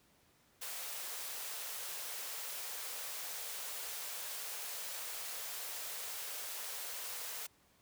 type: high-pass noise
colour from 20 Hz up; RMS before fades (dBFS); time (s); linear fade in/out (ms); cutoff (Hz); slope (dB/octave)
white; -43; 0.61-7.47; 10; 410; 96
effects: pink hiss -69 dBFS RMS until 7.81 s + high-pass 60 Hz 12 dB/octave